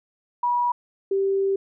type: tone pair in turn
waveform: sine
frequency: 969 / 390.6 Hz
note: B5 / G4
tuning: -33 / -6 cents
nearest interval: octave + major third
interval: 1573 cents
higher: first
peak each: -19 dBFS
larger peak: neither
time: 0.43-0.72 / 1.11-1.56 s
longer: second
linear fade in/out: 5 ms
effects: none